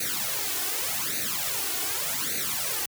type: noise with flanger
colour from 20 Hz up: white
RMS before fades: -29 dBFS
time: 0-2.86 s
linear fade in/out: 5 ms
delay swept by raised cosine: 0.47 to 2.77 ms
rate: 0.85 Hz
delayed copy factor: +0.85
effects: high-pass 100 Hz 12 dB/octave